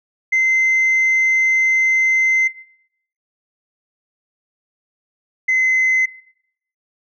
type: tone pair in turn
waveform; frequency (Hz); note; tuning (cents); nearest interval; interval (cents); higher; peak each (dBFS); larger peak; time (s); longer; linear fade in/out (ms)
sine; 2070 / 2050; C7 / C7; -19 / -36; unison; 17; first; -11; neither; 0.32-2.48 / 5.48-6.06; first; 10
effects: noise-tail reverb RT60 0.7 s tail -19 dB re dry + tanh soft clip ceiling -10 dBFS